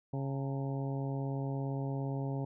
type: harmonic tone with a mistuned harmonic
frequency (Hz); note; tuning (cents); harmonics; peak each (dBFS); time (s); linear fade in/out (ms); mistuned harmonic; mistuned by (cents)
137.1; C#3; -19; 1 / 2 / 3 / 4 / 5 / 6 / 7; -34 / -40 / -44 / -46 / -48 / -50 / -51; 0.13-2.45; 5; 7; -89
effects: none